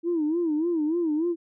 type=tone with vibrato; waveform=sine; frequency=323.1 Hz; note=E4; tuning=35 cents flat; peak=-21 dBFS; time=0.03-1.36 s; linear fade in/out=50 ms; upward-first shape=sine; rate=3.4 Hz; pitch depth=140 cents each way; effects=tanh soft clip ceiling -18 dBFS